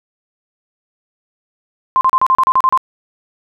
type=tone bursts; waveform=sine; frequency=1046.5 Hz; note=C6; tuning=in tune; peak=-8 dBFS; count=10; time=1.96-2.775 s; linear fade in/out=0 ms; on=50 ms; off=35 ms; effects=none